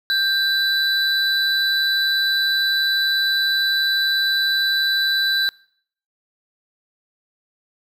triangle tone pair together, 1577 / 3974 Hz, G6 / B7, +10 / +10 cents, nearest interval octave + major third, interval 1600 cents, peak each -18 dBFS, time 0.1-5.49 s, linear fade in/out 0 ms, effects noise-tail reverb RT60 0.6 s tail -24 dB re dry

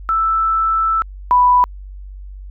sine tone pair in turn, 1321 / 989.6 Hz, E6 / B5, +3 / +3 cents, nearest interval perfect fourth, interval 500 cents, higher first, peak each -13 / -8 dBFS, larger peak second, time 0.09-1.02 / 1.31-1.64 s, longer first, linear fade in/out 0 ms, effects added 48 Hz sine -30 dBFS peak until 2.5 s

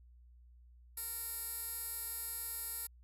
15% pulse tone with band-pass filter, 461.6 Hz, A#4, 17 cents flat, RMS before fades -42 dBFS, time 0.97-2.87 s, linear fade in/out 5 ms, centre 12000 Hz, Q 8.6, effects added 60 Hz sine -57 dBFS peak until 3.03 s

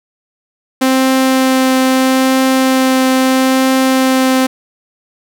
sawtooth tone with vibrato, 261.6 Hz, C4, in tune, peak -5 dBFS, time 0.81-4.47 s, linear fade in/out 10 ms, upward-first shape triangle, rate 0.77 Hz, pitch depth 9 cents each way, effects none

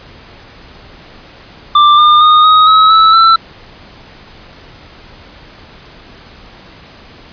square tone with pitch steps, 1182 / 1206.1 / 1230.8 / 1255.9 / 1281.6 / 1307.7 / 1334.4 Hz, D6 / D6 / D#6 / D#6 / E6 / E6 / E6, +11 / +46 / -19 / +16 / -49 / -14 / +21 cents, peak -4 dBFS, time 1.75-3.36 s, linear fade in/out 5 ms, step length 230 ms, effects pink hiss -37 dBFS RMS until 7.32 s + resampled to 11025 Hz

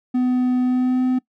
triangle tone with pitch glide, 251.1 to 254.9 Hz, B3 to C4, +29 to -45 cents, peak -14 dBFS, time 0.14-1.19 s, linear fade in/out 10 ms, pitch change +26 cents, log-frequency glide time 0.61-1.03 s, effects noise-tail reverb RT60 0.1 s tail -21 dB re dry

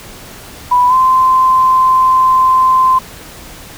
sine tone with pitch glide, 987.8 to 1036.3 Hz, B5 to C6, 0 to -17 cents, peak -6 dBFS, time 0.71-2.99 s, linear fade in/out 10 ms, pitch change +83 cents, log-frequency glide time 0.88-0.94 s, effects pink hiss -33 dBFS RMS until 3.77 s

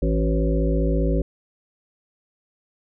harmonic tone with a mistuned harmonic, 55 Hz, A1, in tune, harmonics 1 / 3 / 5 / 7 / 9 / 10, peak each -20 / -25 / -27 / -28 / -30 / -30 dBFS, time 0.02-1.22 s, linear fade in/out 5 ms, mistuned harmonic 7, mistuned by -48 cents, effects none

